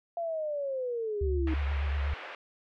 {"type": "linear sweep", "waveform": "sine", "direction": "down", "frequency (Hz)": [689, 310.3], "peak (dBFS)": -30, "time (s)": [0.17, 1.54], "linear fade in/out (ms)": 2}
{"type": "tone with vibrato", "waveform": "sine", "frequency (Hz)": 71, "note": "C#2", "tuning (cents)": 42, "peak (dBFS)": -27, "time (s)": [1.21, 2.14], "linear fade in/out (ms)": 5, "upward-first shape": "triangle", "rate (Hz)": 8.3, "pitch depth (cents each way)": 70}
{"type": "band-pass noise", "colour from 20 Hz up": "white", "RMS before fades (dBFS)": -43, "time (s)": [1.47, 2.35], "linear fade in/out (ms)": 2, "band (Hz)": [390, 2500], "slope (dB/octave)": 24}
{"effects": []}